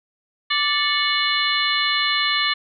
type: harmonic tone with a mistuned harmonic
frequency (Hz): 587.3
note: D5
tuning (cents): 0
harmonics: 2 / 3 / 4 / 5 / 6 / 7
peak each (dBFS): -25 / -25 / -25 / -25 / -25 / -25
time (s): 0.5-2.54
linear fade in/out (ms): 10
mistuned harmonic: 4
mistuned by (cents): -110
effects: none